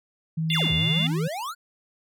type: tone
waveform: sine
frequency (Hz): 160.5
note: E3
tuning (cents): -46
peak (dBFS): -23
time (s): 0.37-1.28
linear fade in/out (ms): 10
type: exponential two-way sweep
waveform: square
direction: down then up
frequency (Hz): 5360 to 72.7 to 1507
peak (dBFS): -30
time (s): 0.49-1.55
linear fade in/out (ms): 50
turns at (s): 0.73
type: harmonic tone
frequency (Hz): 698.5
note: F5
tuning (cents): 0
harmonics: 3 / 4 / 5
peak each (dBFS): -32 / -28 / -25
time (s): 0.5-1.07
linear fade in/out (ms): 2
effects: none